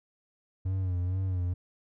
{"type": "tone with vibrato", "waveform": "triangle", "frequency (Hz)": 91.9, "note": "F#2", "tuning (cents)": -11, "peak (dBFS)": -25, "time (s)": [0.65, 1.54], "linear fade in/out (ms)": 10, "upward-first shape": "sine", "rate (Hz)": 2.2, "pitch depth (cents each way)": 65, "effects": []}